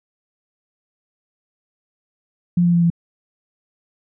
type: tone with pitch steps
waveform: sine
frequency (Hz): 175 / 173.19 / 171.4 / 169.63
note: F3 / F3 / F3 / E3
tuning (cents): +4 / -14 / -32 / +50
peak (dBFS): -12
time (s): 2.57-2.902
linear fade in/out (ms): 5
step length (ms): 83
effects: none